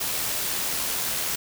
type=noise with amplitude modulation; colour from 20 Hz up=white; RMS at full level=-26 dBFS; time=0-1.36 s; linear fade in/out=10 ms; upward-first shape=sine; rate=80.2 Hz; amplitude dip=30%; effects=none